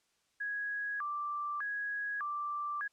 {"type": "tone with vibrato", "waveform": "sine", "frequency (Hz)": 1396.9, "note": "F6", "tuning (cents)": 0, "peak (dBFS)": -34, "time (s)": [0.4, 2.88], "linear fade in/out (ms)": 10, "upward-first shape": "square", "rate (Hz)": 0.83, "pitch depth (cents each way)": 300, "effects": ["white hiss -75 dBFS RMS until 2.92 s", "low-pass 8000 Hz 12 dB/octave"]}